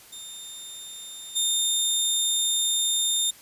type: tone with level steps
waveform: 20% pulse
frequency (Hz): 3635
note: A#7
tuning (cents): -44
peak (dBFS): -32 / -16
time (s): 0.12-3.31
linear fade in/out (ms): 10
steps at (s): 1.35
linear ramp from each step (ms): 20
effects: white hiss -50 dBFS RMS until 3.41 s + resampled to 32000 Hz